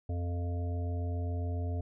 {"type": "harmonic tone", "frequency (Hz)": 87.31, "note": "F2", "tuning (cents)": 0, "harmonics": [1, 3, 5, 7, 8], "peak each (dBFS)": [-31, -43, -46, -48, -48], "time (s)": [0.09, 1.81], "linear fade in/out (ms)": 5, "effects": []}